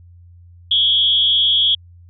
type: tone with amplitude modulation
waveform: sine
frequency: 3322 Hz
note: G#7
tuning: in tune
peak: -8 dBFS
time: 0.71-1.75 s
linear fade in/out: 5 ms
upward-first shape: sine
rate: 243 Hz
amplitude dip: 85%
effects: added 87 Hz sine -41 dBFS peak until 2.09 s